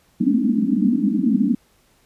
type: band-pass noise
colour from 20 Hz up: pink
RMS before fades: -18 dBFS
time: 0.2-1.55 s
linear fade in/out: 10 ms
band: 190 to 300 Hz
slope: 96 dB/octave
effects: pink hiss -59 dBFS RMS until 2.05 s + resampled to 32000 Hz